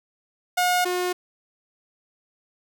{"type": "tone pair in turn", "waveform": "sawtooth", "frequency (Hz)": [720, 360], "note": ["F#5", "F#4"], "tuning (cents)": [-47, -47], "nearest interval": "octave", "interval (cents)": 1200, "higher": "first", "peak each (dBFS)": [-15, -19], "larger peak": "first", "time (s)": [[0.57, 0.85], [0.85, 1.13]], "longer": "neither", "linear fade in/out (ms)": 10, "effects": ["9-bit"]}